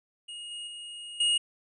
square tone with level steps, 2867 Hz, F7, 45 cents sharp, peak -39 / -37 / -40 / -23 dBFS, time 0.28-1.38 s, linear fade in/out 10 ms, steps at 0.51 / 0.67 / 1.2 s, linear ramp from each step 5 ms, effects resampled to 24000 Hz

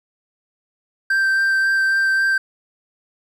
triangle tone with vibrato, 1568 Hz, G6, in tune, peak -13 dBFS, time 1.1-2.38 s, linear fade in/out 5 ms, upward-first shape sine, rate 3.7 Hz, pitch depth 10 cents each way, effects none

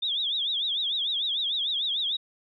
sine tone with vibrato, 3520 Hz, A7, in tune, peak -25 dBFS, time 0.02-2.17 s, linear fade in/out 10 ms, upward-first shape triangle, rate 6.7 Hz, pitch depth 190 cents each way, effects none

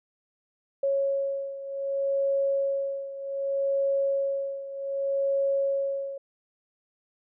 sine beating tone pair, 551 / 551.65 Hz, C#5 / C#5, -11 / -9 cents, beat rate 0.65 Hz, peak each -26 / -30 dBFS, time 0.83-6.18 s, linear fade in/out 5 ms, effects none

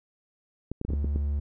clicks, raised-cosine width 3 ms, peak -19 dBFS, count 7, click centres 0.716 / 0.814 / 0.85 / 0.904 / 0.935 / 1.045 / 1.16 s
triangle tone, 72.1 Hz, D2, 31 cents flat, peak -23 dBFS, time 0.88-1.4 s, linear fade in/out 10 ms
effects none

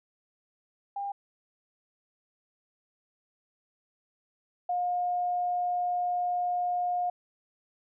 sine tone pair in turn, 801 / 713.6 Hz, G5 / F5, +37 / +37 cents, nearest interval major second, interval 200 cents, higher first, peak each -31 / -26 dBFS, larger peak second, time 0.96-1.12 / 4.69-7.1 s, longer second, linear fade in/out 5 ms, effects none

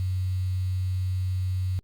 sine tone with quantisation, 92.7 Hz, F#2, 4 cents sharp, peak -24 dBFS, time 0-1.79 s, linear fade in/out 0 ms, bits 8, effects Opus 48 kbps

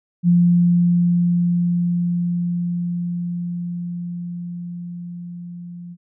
sine tone with level ramp, 174.3 Hz, F3, 3 cents flat, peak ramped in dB -10 to -32 dBFS, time 0.23-5.97 s, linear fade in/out 50 ms, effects none

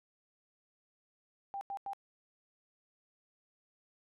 sine tone bursts, 793 Hz, G5, 20 cents sharp, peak -37 dBFS, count 3, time 1.54-1.933 s, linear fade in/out 0 ms, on 71 ms, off 90 ms, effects none

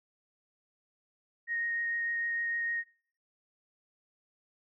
sine tone with vibrato, 1864.7 Hz, A#6, in tune, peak -30 dBFS, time 1.47-2.84 s, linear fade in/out 50 ms, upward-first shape triangle, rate 6.6 Hz, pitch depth 9 cents each way, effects noise-tail reverb RT60 0.5 s tail -22 dB re dry

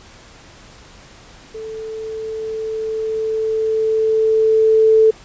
sine tone with level ramp, 440 Hz, A4, in tune, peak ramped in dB -27 to -7 dBFS, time 1.54-5.11 s, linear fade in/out 10 ms, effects pink hiss -43 dBFS RMS until 5.24 s + resampled to 16000 Hz

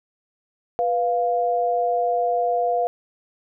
sine tone pair together, 491.6 / 698.5 Hz, B4 / F5, -8 / 0 cents, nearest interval tritone, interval 608 cents, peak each -23 / -20 dBFS, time 0.79-2.87 s, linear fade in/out 0 ms, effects none

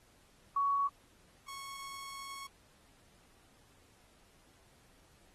sine / sawtooth tone pair in turn, 1120 / 1100.8 Hz, C#6 / C#6, +18 / -12 cents, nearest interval unison, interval 30 cents, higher first, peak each -28 / -40 dBFS, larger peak first, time 0.56-0.88 / 1.48-2.47 s, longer second, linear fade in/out 5 ms, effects pink hiss -66 dBFS RMS until 5.34 s + AAC 32 kbps

